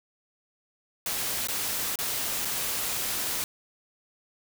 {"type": "noise with dropouts", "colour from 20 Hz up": "white", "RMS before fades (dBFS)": -30, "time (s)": [1.06, 3.44], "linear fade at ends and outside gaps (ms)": 1, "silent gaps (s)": [[1.472, 1.485], [1.957, 1.988], [2.449, 2.453]], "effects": []}